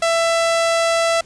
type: tone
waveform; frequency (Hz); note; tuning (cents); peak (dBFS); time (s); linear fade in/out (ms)
sawtooth; 666; E5; +18; -11; 0.02-1.21; 5
effects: pink hiss -47 dBFS RMS until 1.25 s + resampled to 22050 Hz